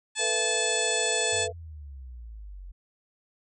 harmonic tone, 867 Hz, A5, 26 cents flat, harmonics 1 / 2 / 3 / 4 / 5 / 6 / 7 / 8 / 9 / 10, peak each -40 / -33 / -33 / -32 / -36 / -42 / -42 / -37 / -30 / -36 dBFS, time 0.15-1.48 s, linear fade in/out 50 ms
sine chord, A suspended second, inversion none, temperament equal with one note detuned, 440 / 493.9 / 673.5 Hz, A4 / B4 / E5, 0 / 0 / +37 cents, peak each -33 dBFS, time 0.18-1.53 s, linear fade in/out 50 ms
sine exponential sweep, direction down, 97.4 to 43.65 Hz, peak -39 dBFS, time 1.32-2.72 s, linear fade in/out 10 ms
effects none

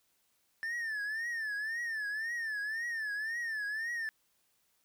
triangle tone with vibrato, 1775 Hz, A6, 15 cents sharp, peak -32 dBFS, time 0.63-4.09 s, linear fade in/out 0 ms, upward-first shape triangle, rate 1.9 Hz, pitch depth 140 cents each way, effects white hiss -74 dBFS RMS until 4.84 s

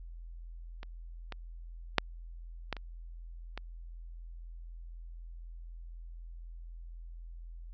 clicks, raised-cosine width 0.3 ms, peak -28 / -24 / -7 / -17 / -27 / -23 dBFS, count 6, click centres 0.831 / 1.323 / 1.983 / 2.727 / 2.767 / 3.576 s, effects added 42 Hz sine -43 dBFS peak until 7.73 s + resampled to 16000 Hz

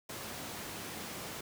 pink high-pass noise, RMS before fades -43 dBFS, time 0.09-1.41 s, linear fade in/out 5 ms, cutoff 120 Hz, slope 12 dB/octave, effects none

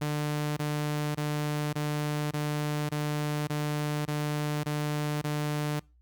sawtooth tone bursts, 149.1 Hz, D3, 27 cents sharp, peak -24 dBFS, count 10, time 0.01-5.799 s, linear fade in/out 10 ms, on 560 ms, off 21 ms, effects noise-tail reverb RT60 0.3 s tail -25 dB re dry + added 60 Hz sine -58 dBFS peak until 6.01 s

